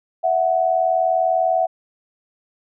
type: tone pair together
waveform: sine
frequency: 660 / 740 Hz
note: E5 / F#5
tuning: +2 / 0 cents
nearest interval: major second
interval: 198 cents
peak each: -18 dBFS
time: 0.23-1.67 s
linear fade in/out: 20 ms
effects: none